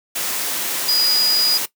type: tone in noise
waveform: sine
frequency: 4916 Hz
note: D#8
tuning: 22 cents flat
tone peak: -14 dBFS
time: 0.88-1.58 s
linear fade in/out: 10 ms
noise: white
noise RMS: -23 dBFS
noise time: 0.15-1.66 s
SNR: +6 dB
effects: noise-tail reverb RT60 0.1 s tail -17 dB re dry + high-pass 200 Hz 12 dB/octave